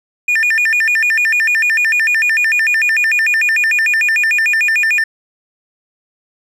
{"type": "tone with vibrato", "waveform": "triangle", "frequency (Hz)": 2093, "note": "C7", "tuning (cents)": 0, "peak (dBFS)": -9, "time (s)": [0.28, 5.04], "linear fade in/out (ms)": 5, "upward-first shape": "square", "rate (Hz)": 6.7, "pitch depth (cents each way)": 270, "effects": []}